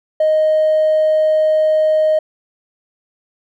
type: tone with hard clipping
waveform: sine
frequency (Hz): 622.3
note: D#5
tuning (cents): 0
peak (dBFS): -11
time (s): 0.2-2.19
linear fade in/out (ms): 5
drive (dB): 1
effects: none